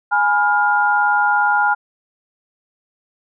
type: chord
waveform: sine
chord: F diminished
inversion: first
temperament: equal with one note detuned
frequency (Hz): 830.6 / 987.8 / 1410.7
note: Ab5 / Cb6 / F6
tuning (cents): 0 / 0 / +17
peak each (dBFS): -16 / -22 / -16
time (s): 0.11-1.75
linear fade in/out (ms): 20
effects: none